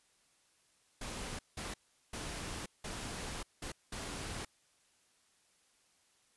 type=noise bursts at uneven times; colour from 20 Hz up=pink; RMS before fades=-42 dBFS; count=6; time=1.01-1.39 / 1.57-1.74 / 2.13-2.66 / 2.84-3.43 / 3.62-3.72 / 3.92-4.45 s; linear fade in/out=5 ms; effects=white hiss -71 dBFS RMS until 6.36 s + resampled to 24000 Hz